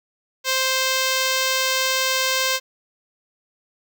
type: tone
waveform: 5% pulse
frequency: 523.3 Hz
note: C5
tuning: in tune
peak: -7 dBFS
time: 0.44-2.6 s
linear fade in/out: 50 ms
effects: none